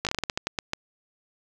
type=slowing click train; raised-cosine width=0.2 ms; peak=-9 dBFS; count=12; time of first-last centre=0.05-0.734 s; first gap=17 ms; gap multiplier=1.24; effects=8-bit